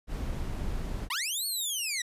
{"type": "noise", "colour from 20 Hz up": "brown", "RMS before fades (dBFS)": -33, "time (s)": [0.07, 1.09], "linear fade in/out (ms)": 50}
{"type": "linear two-way sweep", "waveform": "15% pulse", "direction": "up then down", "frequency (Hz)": [880, 4449, 1882], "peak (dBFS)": -23, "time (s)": [1.1, 2.02], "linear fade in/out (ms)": 5, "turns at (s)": 1.46}
{"effects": ["resampled to 32000 Hz"]}